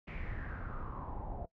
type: noise with low-pass filter sweep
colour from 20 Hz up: brown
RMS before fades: -41 dBFS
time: 0.07-1.46 s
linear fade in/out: 10 ms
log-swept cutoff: 2400 to 690 Hz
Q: 5.6
effects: noise-tail reverb RT60 0.1 s tail -19 dB re dry